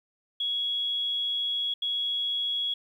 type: tone bursts at uneven times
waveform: sine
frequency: 3338 Hz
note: G#7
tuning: 8 cents sharp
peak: -26 dBFS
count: 2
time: 0.4-1.74 / 1.82-2.74 s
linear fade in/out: 5 ms
effects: 10-bit